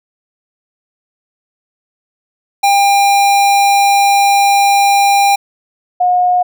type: tone pair in turn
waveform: square / sine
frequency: 800 / 721 Hz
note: G5 / F#5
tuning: +35 / -45 cents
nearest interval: major second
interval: 180 cents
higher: first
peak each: -8 / -8 dBFS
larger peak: neither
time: 2.63-5.36 / 6-6.43 s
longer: first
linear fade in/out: 10 ms
effects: none